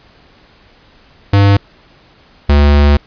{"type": "tone pair in turn", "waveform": "square", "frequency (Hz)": [100, 72.3], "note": ["G2", "D2"], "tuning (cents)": [35, -27], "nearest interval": "tritone", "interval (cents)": 562, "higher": "first", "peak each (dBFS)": -6, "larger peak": "neither", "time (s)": [[1.33, 1.57], [2.49, 2.97]], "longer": "second", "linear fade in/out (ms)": 5, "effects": ["pink hiss -46 dBFS RMS until 3.06 s", "resampled to 11025 Hz"]}